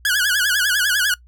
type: tone with vibrato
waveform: sawtooth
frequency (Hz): 1568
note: G6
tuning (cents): 0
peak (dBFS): -12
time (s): 0.05-1.14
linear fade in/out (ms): 2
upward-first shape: sine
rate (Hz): 10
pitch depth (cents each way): 150
effects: noise-tail reverb RT60 0.1 s tail -21 dB re dry + added 60 Hz sine -45 dBFS peak until 1.27 s